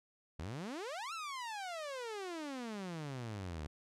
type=exponential two-way sweep; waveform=sawtooth; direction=up then down; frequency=71.6 to 1373 to 71.6 Hz; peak=-37 dBFS; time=0.39-3.67 s; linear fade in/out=5 ms; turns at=1.13 s; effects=low-pass 8000 Hz 12 dB/octave